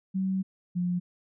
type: tone pair in turn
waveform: sine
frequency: 190 / 177.69 Hz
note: F#3 / F3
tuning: +46 / +30 cents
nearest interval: minor second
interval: 116 cents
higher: first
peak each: -25 dBFS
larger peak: neither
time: 0.14-0.43 / 0.75-1 s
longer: first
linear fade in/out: 20 ms
effects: none